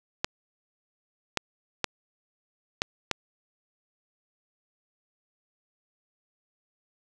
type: clicks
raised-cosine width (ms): 0.2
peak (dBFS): -7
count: 5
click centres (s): 0.245 / 1.373 / 1.843 / 2.819 / 3.113
effects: none